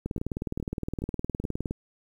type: two click trains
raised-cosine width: 3 ms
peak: -17 / -24 dBFS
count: 33 / 4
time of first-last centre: 0.06-1.709 / 0.18-1.441 s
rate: 19.4 / 2.38 Hz
effects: 9-bit